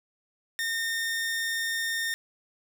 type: tone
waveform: sawtooth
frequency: 1826 Hz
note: A#6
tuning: 36 cents flat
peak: -24 dBFS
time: 0.59-2.14 s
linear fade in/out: 0 ms
effects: none